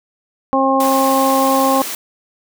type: harmonic tone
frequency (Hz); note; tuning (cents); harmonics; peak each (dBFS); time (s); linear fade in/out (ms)
268.1; C4; +42; 1 / 2 / 3 / 4; -17 / -17 / -17 / -17; 0.53-1.82; 0
type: high-pass noise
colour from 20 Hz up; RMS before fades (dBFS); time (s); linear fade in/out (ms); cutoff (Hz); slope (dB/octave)
white; -25; 0.8-1.95; 2; 190; 48
effects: none